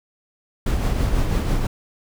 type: noise with tremolo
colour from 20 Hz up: brown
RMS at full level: -18 dBFS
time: 0.66-1.67 s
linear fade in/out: 5 ms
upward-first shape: triangle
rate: 6.1 Hz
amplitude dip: 45%
effects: none